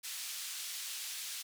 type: band-pass noise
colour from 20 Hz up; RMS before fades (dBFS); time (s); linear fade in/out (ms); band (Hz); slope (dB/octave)
pink; -42; 0.03-1.43; 20; 3200 to 14000; 12
effects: none